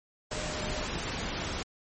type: tone in noise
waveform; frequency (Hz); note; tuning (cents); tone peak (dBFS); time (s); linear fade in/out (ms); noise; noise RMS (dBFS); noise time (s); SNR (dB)
sine; 610; D#5; -34; -40; 0.31-0.85; 5; pink; -34; 0.31-1.63; -9
effects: MP3 32 kbps